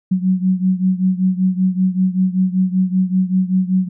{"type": "beating tone pair", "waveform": "sine", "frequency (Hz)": [184.4, 189.6], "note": ["F#3", "F#3"], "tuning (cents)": [-6, 43], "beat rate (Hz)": 5.2, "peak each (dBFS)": [-15, -18], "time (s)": [0.11, 3.89], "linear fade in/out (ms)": 10, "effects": []}